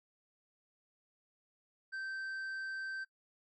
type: tone with tanh clipping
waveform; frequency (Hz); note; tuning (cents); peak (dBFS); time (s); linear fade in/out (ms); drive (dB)
triangle; 1556; G6; -13; -39; 1.92-3.05; 20; 9
effects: noise-tail reverb RT60 0.1 s tail -25 dB re dry + MP3 48 kbps